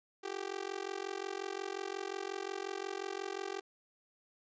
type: tone with amplitude modulation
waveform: sawtooth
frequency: 391.2 Hz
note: G4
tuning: 4 cents flat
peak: -30 dBFS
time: 0.23-3.61 s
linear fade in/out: 20 ms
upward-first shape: sine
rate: 45.6 Hz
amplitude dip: 100%
effects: resampled to 16000 Hz